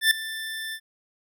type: tone with ADSR envelope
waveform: 25% pulse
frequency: 1772 Hz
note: A6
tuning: 12 cents sharp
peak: -10 dBFS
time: 0.01-0.8 s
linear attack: 100 ms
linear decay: 4 ms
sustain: -17 dB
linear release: 64 ms
effects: none